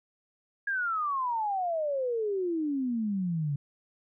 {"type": "exponential sweep", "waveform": "sine", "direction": "down", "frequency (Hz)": [1654, 138.59], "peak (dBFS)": -27, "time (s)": [0.67, 3.56], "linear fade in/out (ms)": 5, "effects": []}